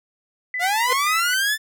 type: tone with tremolo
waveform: sine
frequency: 2000 Hz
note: B6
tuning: 21 cents sharp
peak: -23 dBFS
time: 0.54-1.34 s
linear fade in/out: 2 ms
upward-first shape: square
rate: 3.8 Hz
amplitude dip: 60%
type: linear sweep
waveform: sawtooth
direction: up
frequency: 679 to 1774 Hz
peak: -15 dBFS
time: 0.59-1.58 s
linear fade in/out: 50 ms
type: tone with exponential growth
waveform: sawtooth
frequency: 493.9 Hz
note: B4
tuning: in tune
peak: -15 dBFS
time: 0.84-0.93 s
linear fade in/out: 5 ms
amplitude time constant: 19 ms
effects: none